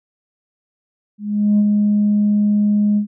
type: tone with ADSR envelope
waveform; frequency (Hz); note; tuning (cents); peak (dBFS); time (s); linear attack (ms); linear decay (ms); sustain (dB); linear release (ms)
sine; 207.7; G#3; 0; -8; 1.18-3.07; 410; 43; -3; 99
effects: tanh soft clip ceiling -8 dBFS